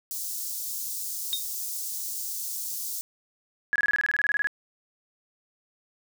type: high-pass noise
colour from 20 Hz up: white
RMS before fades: -33 dBFS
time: 0.11-3.01 s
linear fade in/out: 0 ms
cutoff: 5200 Hz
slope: 24 dB/octave
type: tone with exponential decay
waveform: sine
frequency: 3700 Hz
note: A#7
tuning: 14 cents flat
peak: -21 dBFS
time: 1.33-1.45 s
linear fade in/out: 0 ms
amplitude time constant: 26 ms
type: tone bursts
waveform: sine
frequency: 1681 Hz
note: G#6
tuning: 20 cents sharp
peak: -21 dBFS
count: 15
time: 3.73-4.471 s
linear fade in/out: 0 ms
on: 27 ms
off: 24 ms
effects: none